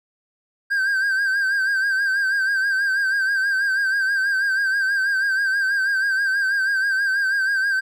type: tone with vibrato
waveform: triangle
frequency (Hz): 1580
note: G6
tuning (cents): +13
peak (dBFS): -16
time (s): 0.7-7.81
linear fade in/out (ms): 20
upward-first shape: sine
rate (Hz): 6.2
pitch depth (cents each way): 60
effects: none